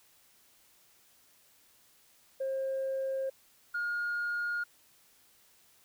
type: tone pair in turn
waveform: sine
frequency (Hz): 534 / 1425.6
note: C5 / F6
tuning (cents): +35 / +35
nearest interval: octave + perfect fourth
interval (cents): 1700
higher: second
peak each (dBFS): -29 / -29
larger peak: neither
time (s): 2.4-3.3 / 3.74-4.64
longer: neither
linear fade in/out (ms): 10
effects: tanh soft clip ceiling -28 dBFS + white hiss -64 dBFS RMS until 5.84 s